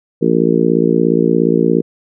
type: harmonic tone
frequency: 57.1 Hz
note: A#1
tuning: 35 cents flat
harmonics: 3 / 4 / 5 / 6 / 7 / 8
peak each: -17 / -17 / -17 / -17 / -17 / -17 dBFS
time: 0.21-1.82 s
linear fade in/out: 20 ms
effects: none